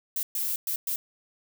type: noise bursts at uneven times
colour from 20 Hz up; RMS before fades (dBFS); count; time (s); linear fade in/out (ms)
violet; -29; 4; 0.16-0.23 / 0.35-0.56 / 0.67-0.76 / 0.87-0.96; 2
effects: none